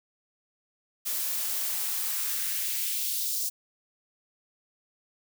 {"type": "noise with high-pass filter sweep", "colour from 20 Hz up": "blue", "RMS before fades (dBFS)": -30, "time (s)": [1.05, 3.5], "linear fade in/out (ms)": 20, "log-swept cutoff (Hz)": [250, 5500], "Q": 1.4, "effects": []}